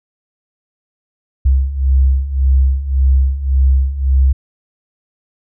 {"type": "beating tone pair", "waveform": "sine", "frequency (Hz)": [65.41, 67.21], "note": ["C2", "C2"], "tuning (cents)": [0, 47], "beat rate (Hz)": 1.8, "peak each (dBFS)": [-15, -11], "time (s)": [1.45, 4.33], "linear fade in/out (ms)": 10, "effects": []}